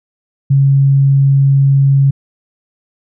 sine tone, 137.7 Hz, C#3, 11 cents flat, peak -6 dBFS, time 0.5-2.11 s, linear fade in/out 10 ms, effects none

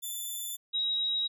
5% pulse / sine tone pair in turn, 3512 / 3823 Hz, A7 / A#7, -4 / +43 cents, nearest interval minor second, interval 147 cents, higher second, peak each -27 dBFS, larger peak neither, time 0.02-0.57 / 0.73-1.28 s, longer neither, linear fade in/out 20 ms, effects none

